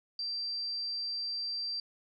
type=tone; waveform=sine; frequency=4700 Hz; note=D8; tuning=1 cent sharp; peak=-33 dBFS; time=0.19-1.8 s; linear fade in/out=2 ms; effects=none

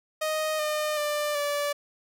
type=tone with pitch steps; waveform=sawtooth; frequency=622.3 / 607.7 / 593.5 / 579.6 Hz; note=D#5 / D#5 / D5 / D5; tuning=0 / -41 / +18 / -23 cents; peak=-22 dBFS; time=0.21-1.73 s; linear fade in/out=10 ms; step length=380 ms; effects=none

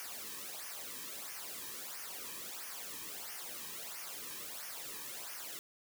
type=noise with flanger; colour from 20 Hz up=white; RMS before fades=-45 dBFS; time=0-5.59 s; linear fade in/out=0 ms; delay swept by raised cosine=0.25 to 1.45 ms; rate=1.5 Hz; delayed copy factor=-0.75; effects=none

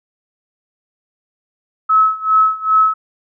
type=tone with tremolo; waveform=sine; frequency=1292 Hz; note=E6; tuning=35 cents flat; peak=-7 dBFS; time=1.89-2.94 s; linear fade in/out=10 ms; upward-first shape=sine; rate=2.5 Hz; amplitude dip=90%; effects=none

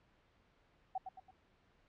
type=tone with echo; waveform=sine; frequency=757 Hz; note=F#5; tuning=39 cents sharp; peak=-35 dBFS; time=0.95-0.98 s; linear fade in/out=5 ms; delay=110 ms; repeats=3; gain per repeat=-7 dB; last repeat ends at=1.31 s; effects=pink hiss -71 dBFS RMS until 1.88 s + low-pass 3000 Hz 12 dB/octave

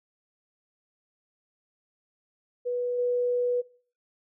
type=tone with level steps; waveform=sine; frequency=490 Hz; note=B4; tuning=14 cents flat; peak=-26 / -23 dBFS; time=2.65-3.62 s; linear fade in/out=20 ms; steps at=2.98 s; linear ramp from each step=10 ms; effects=noise-tail reverb RT60 0.4 s tail -19 dB re dry

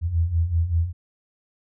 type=beating tone pair; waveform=sine; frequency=80.3 / 85.5 Hz; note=E2 / F2; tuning=-45 / -36 cents; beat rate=5.2 Hz; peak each=-25 / -20 dBFS; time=0.01-0.93 s; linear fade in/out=50 ms; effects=none

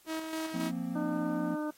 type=tone with tremolo; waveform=sawtooth; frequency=319.1 Hz; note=D#4; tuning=44 cents sharp; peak=-29 dBFS; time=0.06-0.72 s; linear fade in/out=50 ms; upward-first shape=square; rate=3.7 Hz; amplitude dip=40%
type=chord; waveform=triangle; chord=F suspended fourth; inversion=none; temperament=equal; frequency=174.61 / 233.1 / 261.6 Hz; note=F3 / Bb3 / C4; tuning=0 / 0 / 0 cents; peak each=-35 dBFS; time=0.53-1.56 s; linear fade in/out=20 ms
type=harmonic tone; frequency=302.9 Hz; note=D#4; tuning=46 cents flat; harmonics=1 / 2 / 3 / 4 / 5; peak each=-33 / -39 / -43 / -45 / -47 dBFS; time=0.95-1.71 s; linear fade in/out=10 ms
effects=white hiss -62 dBFS RMS until 1.77 s + AAC 48 kbps

